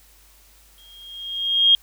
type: tone with exponential growth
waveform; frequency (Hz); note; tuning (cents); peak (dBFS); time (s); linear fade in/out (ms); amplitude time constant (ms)
sine; 3242; G#7; -42; -9; 0.78-1.75; 1; 210
effects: added 50 Hz sine -54 dBFS peak until 1.82 s + white hiss -54 dBFS RMS until 1.82 s